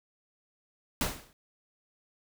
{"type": "noise with exponential decay", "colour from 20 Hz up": "pink", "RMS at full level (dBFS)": -26, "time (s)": [1.01, 1.33], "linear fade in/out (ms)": 1, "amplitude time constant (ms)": 68, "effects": []}